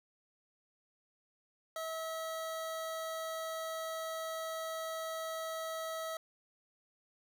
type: tone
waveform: 25% pulse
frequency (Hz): 646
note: E5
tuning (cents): -35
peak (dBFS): -34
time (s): 1.76-6.17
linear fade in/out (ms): 2
effects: none